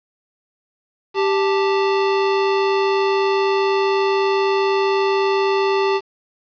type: tone pair together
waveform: square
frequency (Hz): 392 / 880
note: G4 / A5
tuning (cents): 0 / 0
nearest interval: octave + major second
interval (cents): 1400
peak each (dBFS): -17 / -23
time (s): 1.14-6.01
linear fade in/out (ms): 50
effects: resampled to 11025 Hz + 7-bit